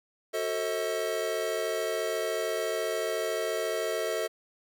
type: chord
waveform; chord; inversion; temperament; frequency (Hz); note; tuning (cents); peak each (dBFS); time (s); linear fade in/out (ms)
square; F# diminished seventh; none; just; 370 / 444 / 532.8 / 639.4; F#4 / A4 / C5 / Eb5; 0 / +16 / +31 / +47; -38 / -33 / -38 / -33; 0.33-4.28; 20
effects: none